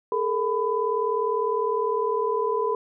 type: tone cluster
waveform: sine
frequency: 418.1 / 458 / 1000 Hz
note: G#4 / A#4 / B5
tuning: +12 / -31 / +21 cents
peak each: -26 dBFS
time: 0.12-2.75 s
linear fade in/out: 2 ms
effects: none